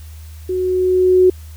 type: tone with level ramp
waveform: sine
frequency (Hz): 368.3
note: F#4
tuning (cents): -8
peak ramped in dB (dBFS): -17 to -6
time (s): 0.49-1.3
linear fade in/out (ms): 5
effects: added 78 Hz sine -32 dBFS peak until 1.56 s + white hiss -47 dBFS RMS until 1.56 s